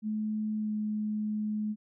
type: tone with pitch glide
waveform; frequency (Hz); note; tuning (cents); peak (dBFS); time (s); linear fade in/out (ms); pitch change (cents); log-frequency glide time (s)
sine; 214.7 to 212.6; A3 to G#3; -42 to +41; -29; 0.02-1.76; 50; -17; 0.57-0.73
effects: none